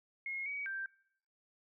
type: tone with pitch steps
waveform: sine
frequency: 2157 / 2263 / 1574 Hz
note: C#7 / C#7 / G6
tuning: -48 / +35 / +7 cents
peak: -37 dBFS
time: 0.26-0.86 s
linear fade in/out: 2 ms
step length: 200 ms
effects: noise-tail reverb RT60 0.7 s tail -22 dB re dry